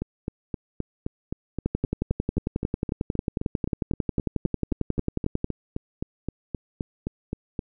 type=two click trains; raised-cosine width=3 ms; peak=-11 / -15 dBFS; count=43 / 30; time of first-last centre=1.66-5.444 / 0.02-7.592 s; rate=11.1 / 3.83 Hz; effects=none